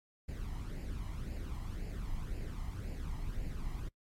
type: noise with flanger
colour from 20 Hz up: brown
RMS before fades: -39 dBFS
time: 0.28-3.89 s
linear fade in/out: 10 ms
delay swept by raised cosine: 0.41 to 1 ms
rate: 1.9 Hz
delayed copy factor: +0.6
effects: noise-tail reverb RT60 0.1 s tail -22 dB re dry + MP3 64 kbps